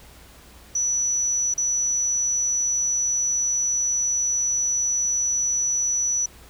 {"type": "tone with dropouts", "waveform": "sine", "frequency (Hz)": 5920, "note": "F#8", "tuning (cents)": 0, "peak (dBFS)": -20, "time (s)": [0.75, 6.26], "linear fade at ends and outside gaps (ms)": 5, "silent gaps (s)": [1.54, 1.578], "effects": ["added 60 Hz sine -51 dBFS peak until 6.49 s", "pink hiss -49 dBFS RMS until 6.49 s"]}